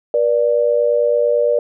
sine tone pair together, 480.1 / 589 Hz, B4 / D5, -49 / +5 cents, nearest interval major third, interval 354 cents, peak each -15 dBFS, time 0.14-1.59 s, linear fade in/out 2 ms, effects none

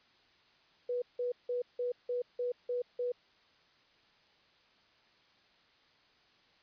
sine tone bursts, 490 Hz, B4, 14 cents flat, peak -31 dBFS, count 8, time 0.89-3.12 s, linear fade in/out 5 ms, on 130 ms, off 170 ms, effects white hiss -66 dBFS RMS until 6.62 s + resampled to 11025 Hz

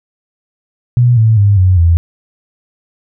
sine tone with pitch steps, 122 / 111.23 / 101.41 / 92.46 / 84.3 Hz, B2 / A2 / G#2 / F#2 / E2, -21 / +19 / -41 / -1 / +39 cents, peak -5 dBFS, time 0.97-1.97 s, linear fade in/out 0 ms, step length 200 ms, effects none

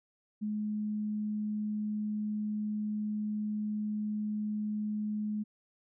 sine tone, 211.4 Hz, G#3, 31 cents sharp, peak -31 dBFS, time 0.41-5.44 s, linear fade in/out 20 ms, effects none

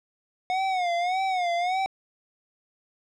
square tone with vibrato, 727 Hz, F#5, 31 cents flat, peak -24 dBFS, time 0.5-1.86 s, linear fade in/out 0 ms, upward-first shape sine, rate 1.7 Hz, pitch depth 100 cents each way, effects low-pass 4000 Hz 12 dB/octave

